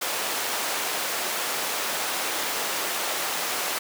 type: high-pass noise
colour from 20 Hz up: pink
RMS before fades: -28 dBFS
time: 0.01-3.79 s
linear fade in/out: 10 ms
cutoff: 540 Hz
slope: 12 dB/octave
effects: none